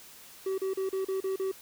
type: tone bursts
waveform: triangle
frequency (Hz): 382.7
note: G4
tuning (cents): -42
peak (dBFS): -26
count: 7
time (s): 0.46-1.516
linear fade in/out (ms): 5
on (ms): 120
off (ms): 36
effects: white hiss -51 dBFS RMS until 1.61 s